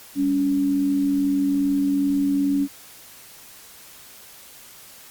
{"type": "tone pair together", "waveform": "sine", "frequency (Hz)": [199, 281.4], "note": ["G3", "C#4"], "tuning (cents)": [26, 26], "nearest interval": "tritone", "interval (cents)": 600, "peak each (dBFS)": [-29, -18], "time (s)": [0.15, 2.68], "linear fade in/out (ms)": 50, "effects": ["white hiss -45 dBFS RMS until 5.1 s", "Opus 48 kbps"]}